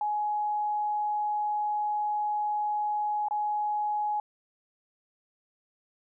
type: tone with dropouts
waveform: sine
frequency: 839 Hz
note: G#5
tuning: 17 cents sharp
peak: -26 dBFS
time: 0.01-4.2 s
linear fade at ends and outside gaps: 2 ms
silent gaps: 3.285-3.309 s
effects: none